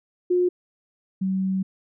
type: tone pair in turn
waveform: sine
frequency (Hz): 358.6 / 189.96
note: F4 / F#3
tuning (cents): +46 / +46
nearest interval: major seventh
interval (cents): 1100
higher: first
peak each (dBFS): -17 / -21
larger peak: first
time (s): 0.3-0.49 / 1.21-1.63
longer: second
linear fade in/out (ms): 10
effects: none